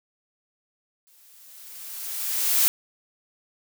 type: noise with exponential growth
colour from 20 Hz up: blue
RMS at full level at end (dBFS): -18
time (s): 1.07-2.68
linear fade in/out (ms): 0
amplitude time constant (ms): 350
effects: none